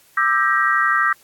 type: chord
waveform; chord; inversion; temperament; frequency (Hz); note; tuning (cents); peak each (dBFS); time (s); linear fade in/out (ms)
sine; E half-diminished seventh; third; just; 1186.7 / 1318.5 / 1582.2 / 1898.7; D6 / E6 / G6 / Bb6; +18 / 0 / +16 / +31; -20; 0.17-1.13; 5
effects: white hiss -53 dBFS RMS until 1.23 s + AAC 64 kbps